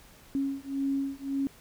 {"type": "beating tone pair", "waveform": "sine", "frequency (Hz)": [273.7, 275.5], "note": ["C#4", "C#4"], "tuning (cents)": [-22, -11], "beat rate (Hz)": 1.8, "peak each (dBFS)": -31, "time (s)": [0.35, 1.47], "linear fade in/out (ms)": 0, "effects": ["pink hiss -55 dBFS RMS until 1.6 s"]}